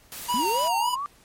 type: noise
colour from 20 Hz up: white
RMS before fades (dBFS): -37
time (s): 0.12-0.68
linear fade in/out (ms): 0
type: tone with vibrato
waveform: square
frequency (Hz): 950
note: A#5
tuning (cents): +33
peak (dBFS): -23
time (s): 0.28-0.96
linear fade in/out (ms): 20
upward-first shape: sine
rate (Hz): 3.6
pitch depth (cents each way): 70
type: linear sweep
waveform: sine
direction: up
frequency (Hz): 207.7 to 1190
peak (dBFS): -27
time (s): 0.34-1.06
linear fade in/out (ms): 0
effects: pink hiss -56 dBFS RMS until 1.24 s + MP3 64 kbps